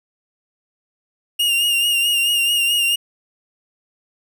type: tone with vibrato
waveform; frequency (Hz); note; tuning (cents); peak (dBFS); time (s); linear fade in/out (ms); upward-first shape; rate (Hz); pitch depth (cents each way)
45% pulse; 2822; F7; +17; -15; 1.39-2.96; 10; sine; 4.6; 38
effects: none